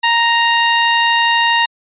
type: tone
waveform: 15% pulse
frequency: 932.3 Hz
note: A#5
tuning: in tune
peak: -4 dBFS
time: 0.03-1.66 s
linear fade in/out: 10 ms
effects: resampled to 8000 Hz